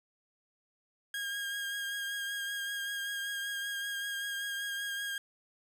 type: tone with vibrato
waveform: 30% pulse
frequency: 1624 Hz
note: G#6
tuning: 39 cents flat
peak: -32 dBFS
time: 1.14-5.18 s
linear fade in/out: 2 ms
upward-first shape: triangle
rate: 5.2 Hz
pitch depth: 24 cents each way
effects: none